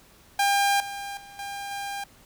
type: tone with level steps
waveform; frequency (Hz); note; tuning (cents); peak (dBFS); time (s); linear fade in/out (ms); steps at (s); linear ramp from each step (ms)
sawtooth; 801; G5; +37; -16 / -29 / -40 / -29 / -27; 0.39-2.04; 5; 0.8 / 1.17 / 1.39 / 1.71; 2
effects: pink hiss -55 dBFS RMS until 2.25 s